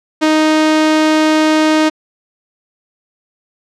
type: tone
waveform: sawtooth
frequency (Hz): 311.1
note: D#4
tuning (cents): 0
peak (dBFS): -5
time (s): 0.21-1.9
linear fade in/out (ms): 20
effects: low-pass 6000 Hz 12 dB/octave